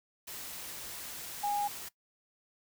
sine tone in noise, 820 Hz, G#5, 22 cents flat, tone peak -29 dBFS, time 1.43-1.68 s, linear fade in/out 10 ms, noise white, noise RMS -43 dBFS, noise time 0.27-1.89 s, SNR +11 dB, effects noise-tail reverb RT60 0.1 s tail -19 dB re dry

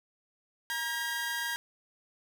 sawtooth tone cluster, 945 / 1618 / 1917 Hz, A#5 / G#6 / A#6, +23 / -46 / +48 cents, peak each -35 / -30 / -35 dBFS, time 0.7-1.56 s, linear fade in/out 0 ms, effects none

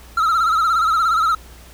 triangle tone with vibrato, 1319 Hz, E6, 1 cent sharp, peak -12 dBFS, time 0.17-1.35 s, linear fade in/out 5 ms, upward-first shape sine, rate 17 Hz, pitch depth 85 cents each way, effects added 60 Hz sine -41 dBFS peak until 1.73 s + pink hiss -45 dBFS RMS until 1.73 s

